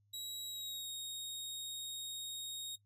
sawtooth tone with pitch glide, 3860 to 3741 Hz, B7 to A#7, -40 to +5 cents, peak -39 dBFS, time 0.13-2.76 s, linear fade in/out 10 ms, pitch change -55 cents, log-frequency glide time 0.45-0.91 s, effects noise-tail reverb RT60 0.1 s tail -17 dB re dry + added 102 Hz sine -70 dBFS peak until 2.85 s

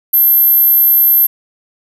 sine tone, 12670 Hz, G9, 17 cents sharp, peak -6 dBFS, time 0.13-1.27 s, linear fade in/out 10 ms, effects none

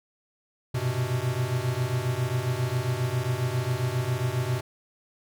square tone cluster, 97.4 / 121.6 / 129 Hz, G2 / B2 / C3, -11 / -26 / -24 cents, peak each -36 / -29 / -29 dBFS, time 0.74-4.61 s, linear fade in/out 10 ms, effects none

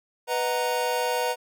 square chord, B major seventh, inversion none, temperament equal, 493.9 / 622.3 / 740 / 932.3 Hz, B4 / D#5 / F#5 / A#5, 0 / 0 / 0 / 0 cents, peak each -28 / -33 / -33 / -29 dBFS, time 0.27-1.36 s, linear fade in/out 50 ms, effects none

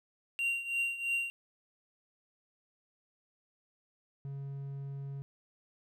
triangle tone with tremolo, 2763 Hz, F7, 19 cents flat, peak -26 dBFS, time 0.39-1.3 s, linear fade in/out 0 ms, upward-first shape triangle, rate 3 Hz, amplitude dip 80%
triangle tone, 138.59 Hz, C#3, in tune, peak -36 dBFS, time 4.25-5.22 s, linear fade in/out 0 ms
effects none

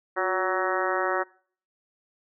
harmonic tone with a mistuned harmonic, 187.3 Hz, F#3, 21 cents sharp, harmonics 2 / 3 / 4 / 5 / 6 / 7 / 8 / 9 / 10, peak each -30 / -30 / -32 / -34 / -32 / -31 / -33 / -36 / -34 dBFS, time 0.16-1.24 s, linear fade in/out 20 ms, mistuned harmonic 2, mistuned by -46 cents, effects noise-tail reverb RT60 0.5 s tail -23 dB re dry

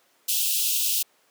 white high-pass noise, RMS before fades -24 dBFS, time 0.28-1.03 s, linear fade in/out 10 ms, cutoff 2600 Hz, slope 96 dB/octave, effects pink hiss -62 dBFS RMS until 1.3 s + high-pass 400 Hz 12 dB/octave

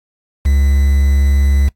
triangle tone with quantisation, 69.3 Hz, C#2, in tune, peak -7 dBFS, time 0.45-1.69 s, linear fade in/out 10 ms, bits 5, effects noise-tail reverb RT60 0.1 s tail -20 dB re dry + AAC 64 kbps

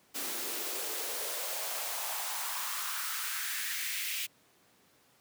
white noise with high-pass filter sweep, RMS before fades -36 dBFS, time 0.14-4.27 s, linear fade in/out 20 ms, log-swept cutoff 270 to 2500 Hz, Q 2.9, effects pink hiss -65 dBFS RMS until 5.2 s + high-pass 150 Hz 12 dB/octave

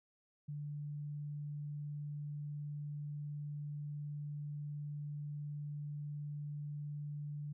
sine tone, 146.9 Hz, D3, 1 cent sharp, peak -40 dBFS, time 0.48-7.53 s, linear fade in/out 10 ms, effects none

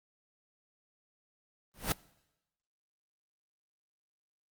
pink noise with exponential growth, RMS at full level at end -25 dBFS, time 1.74-1.92 s, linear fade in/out 0 ms, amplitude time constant 39 ms, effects noise-tail reverb RT60 0.9 s tail -23 dB re dry + Opus 24 kbps

